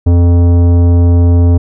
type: tone with tanh clipping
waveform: sine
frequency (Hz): 86.6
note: F2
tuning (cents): -14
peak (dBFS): -6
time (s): 0.06-1.58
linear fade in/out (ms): 10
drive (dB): 14
effects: none